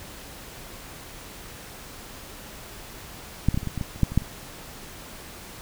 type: clicks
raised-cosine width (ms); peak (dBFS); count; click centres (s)
5; -6 / -13 / -12 / -20 / -15 / -16 / -16 / -27 / -6 / -20 / -6 / -25; 12; 3.486 / 3.544 / 3.575 / 3.631 / 3.673 / 3.777 / 3.812 / 3.961 / 4.033 / 4.12 / 4.176 / 4.22
effects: pink hiss -42 dBFS RMS until 5.61 s